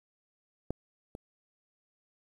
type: clicks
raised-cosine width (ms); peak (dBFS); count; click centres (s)
2; -19 / -28; 2; 0.706 / 1.151
effects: 9-bit